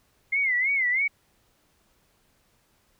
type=tone with vibrato; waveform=sine; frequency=2093 Hz; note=C7; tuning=in tune; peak=-21 dBFS; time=0.32-1.08 s; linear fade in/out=10 ms; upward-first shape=sine; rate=3.1 Hz; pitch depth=130 cents each way; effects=pink hiss -66 dBFS RMS until 2.99 s